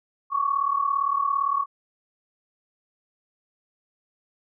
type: tone pair together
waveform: sine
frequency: 1105 / 1142.6 Hz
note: C#6 / D6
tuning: -6 / -48 cents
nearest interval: minor second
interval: 58 cents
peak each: -23 / -25 dBFS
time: 0.3-1.66 s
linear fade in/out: 50 ms
effects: none